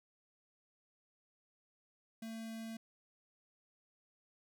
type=tone with notch filter; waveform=square; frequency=224.8 Hz; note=A3; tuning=37 cents sharp; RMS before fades=-45 dBFS; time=2.22-2.77 s; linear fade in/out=5 ms; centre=1000 Hz; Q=1.5; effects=none